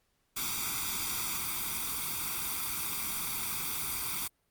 white noise with comb filter, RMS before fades -34 dBFS, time 0.36-4.28 s, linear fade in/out 10 ms, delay 0.85 ms, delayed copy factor +0.9, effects pink hiss -75 dBFS RMS until 4.5 s + Opus 48 kbps

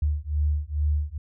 sine beating tone pair, 73.42 / 75.72 Hz, D2 / D#2, 0 / -47 cents, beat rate 2.3 Hz, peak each -25 dBFS, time 0.02-1.18 s, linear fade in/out 5 ms, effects none

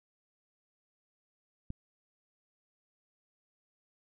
click, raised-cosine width 5 ms, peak -26 dBFS, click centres 1.704 s, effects none

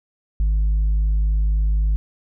sine tone with tanh clipping, 51.91 Hz, G#1, in tune, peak -16 dBFS, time 0.4-1.96 s, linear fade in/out 0 ms, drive 2 dB, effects none

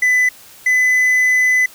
triangle tone pair in turn, 2000 / 2008 Hz, B6 / B6, +21 / +28 cents, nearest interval unison, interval 7 cents, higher second, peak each -9 dBFS, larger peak neither, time 0.02-0.29 / 0.66-1.66 s, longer second, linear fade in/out 5 ms, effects white hiss -42 dBFS RMS until 1.74 s

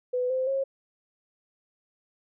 sine tone with pitch steps, 499 / 518 / 541 Hz, B4 / C5 / C#5, +18 / -17 / -42 cents, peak -24 dBFS, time 0.13-0.64 s, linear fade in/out 10 ms, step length 170 ms, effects none

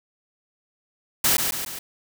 white noise with echo, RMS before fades -19 dBFS, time 1.24-1.37 s, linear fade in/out 5 ms, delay 140 ms, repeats 3, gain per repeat -5 dB, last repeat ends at 1.79 s, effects none

